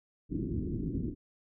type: low-pass noise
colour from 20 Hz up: white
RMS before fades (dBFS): -34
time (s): 0.29-1.15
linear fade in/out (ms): 50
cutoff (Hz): 340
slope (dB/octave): 48
effects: none